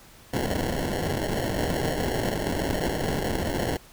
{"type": "noise with sample-and-hold", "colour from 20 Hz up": "white", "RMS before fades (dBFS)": -27, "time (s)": [0.33, 3.77], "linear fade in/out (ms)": 5, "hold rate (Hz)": 1225, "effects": ["pink hiss -51 dBFS RMS until 3.92 s"]}